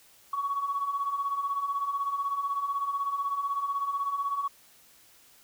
sine beating tone pair, 1108.7 / 1124.7 Hz, C#6 / C#6, 0 / +25 cents, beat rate 16 Hz, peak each -34 / -28 dBFS, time 0.33-4.48 s, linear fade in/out 5 ms, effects tanh soft clip ceiling -20 dBFS + white hiss -58 dBFS RMS until 5.43 s

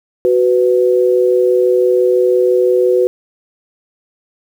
sine tone pair together, 371.2 / 497.2 Hz, F#4 / B4, +6 / +12 cents, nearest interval perfect fourth, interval 506 cents, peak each -11 / -12 dBFS, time 0.25-3.07 s, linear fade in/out 0 ms, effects 7-bit

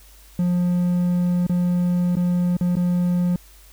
triangle tone with dropouts, 177.2 Hz, F3, 25 cents sharp, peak -15 dBFS, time 0.39-3.36 s, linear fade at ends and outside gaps 2 ms, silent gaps 1.467-1.495 / 2.155-2.168 / 2.568-2.61 / 2.755-2.767 s, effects added 50 Hz sine -47 dBFS peak until 3.72 s + white hiss -51 dBFS RMS until 3.72 s

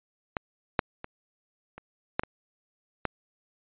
clicks, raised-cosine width 0.5 ms, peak -13 / -6 / -22 / -27 / -9 / -19 / -11 dBFS, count 7, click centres 0.368 / 0.792 / 1.044 / 1.78 / 2.195 / 2.235 / 3.053 s, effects resampled to 8000 Hz

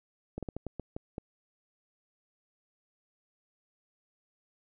slowing click train, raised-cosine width 2 ms, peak -23 dBFS, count 8, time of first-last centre 0.38-1.181 s, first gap 47 ms, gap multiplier 1.29, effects none

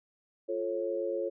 sine chord, F augmented, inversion none, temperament just, 349.2 / 436.5 / 545.7 Hz, F4 / A4 / C#5, 0 / -14 / -27 cents, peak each -35 / -35 / -33 dBFS, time 0.48-1.3 s, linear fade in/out 20 ms, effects none

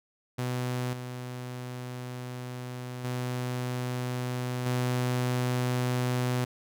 sawtooth tone with level steps, 125 Hz, B2, 21 cents sharp, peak -25 / -32 / -26 / -22 dBFS, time 0.38-6.45 s, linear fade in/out 10 ms, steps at 0.93 / 3.04 / 4.66 s, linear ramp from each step 2 ms, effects none

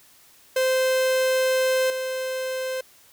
45% pulse tone with level steps, 519 Hz, C5, 14 cents flat, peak -19 / -26 dBFS, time 0.56-2.81 s, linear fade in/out 5 ms, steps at 1.9 s, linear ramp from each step 2 ms, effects white hiss -54 dBFS RMS until 3.12 s

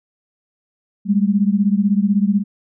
sine beating tone pair, 196.9 / 212.9 Hz, G3 / G#3, +8 / +43 cents, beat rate 16 Hz, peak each -15 / -17 dBFS, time 1.05-2.44 s, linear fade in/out 50 ms, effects none

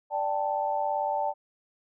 sine chord, D suspended fourth, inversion none, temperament just, 587.3 / 783.1 / 881 Hz, D5 / G5 / A5, 0 / -2 / +2 cents, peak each -31 / -30 / -29 dBFS, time 0.1-1.34 s, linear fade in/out 50 ms, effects none

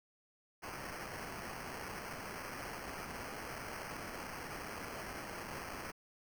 violet noise with sample-and-hold, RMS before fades -45 dBFS, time 0.62-5.92 s, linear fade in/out 20 ms, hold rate 3675 Hz, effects none

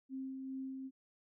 sine tone with tremolo, 265 Hz, C4, 22 cents sharp, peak -39 dBFS, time 0.09-0.91 s, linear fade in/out 50 ms, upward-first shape sine, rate 2.5 Hz, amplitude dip 30%, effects none

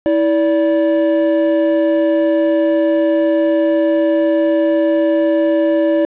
triangle tone pair together, 325 / 579 Hz, E4 / D5, -24 / -25 cents, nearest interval minor seventh, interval 999 cents, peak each -12 dBFS, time 0.06-6.05 s, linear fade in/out 0 ms, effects resampled to 8000 Hz + 7-bit

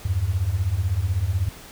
sine beating tone pair, 82.41 / 98.41 Hz, E2 / G2, 0 / +7 cents, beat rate 16 Hz, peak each -24 / -22 dBFS, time 0.05-1.49 s, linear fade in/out 5 ms, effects pink hiss -43 dBFS RMS until 1.71 s

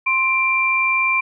sine tone pair together, 1050 / 2362 Hz, C6 / D7, +6 / +9 cents, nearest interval octave + major second, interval 1403 cents, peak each -21 / -16 dBFS, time 0.06-1.21 s, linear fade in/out 10 ms, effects none

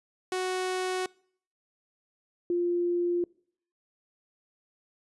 sawtooth / sine tone pair in turn, 370 / 349.2 Hz, F#4 / F4, 0 / 0 cents, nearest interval minor second, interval 100 cents, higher first, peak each -24 dBFS, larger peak neither, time 0.32-1.06 / 2.5-3.24 s, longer neither, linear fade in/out 2 ms, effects noise-tail reverb RT60 0.6 s tail -25 dB re dry + resampled to 24000 Hz

